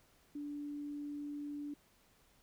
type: tone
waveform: sine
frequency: 291.1 Hz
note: D4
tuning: 15 cents flat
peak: -40 dBFS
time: 0.35-1.74 s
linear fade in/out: 5 ms
effects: pink hiss -69 dBFS RMS until 2.42 s